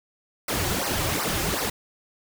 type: noise with flanger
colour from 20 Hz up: pink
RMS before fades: -26 dBFS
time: 0.48-1.7 s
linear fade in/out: 5 ms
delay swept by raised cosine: 0.28 to 4.58 ms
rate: 2.7 Hz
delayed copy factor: -0.95
effects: none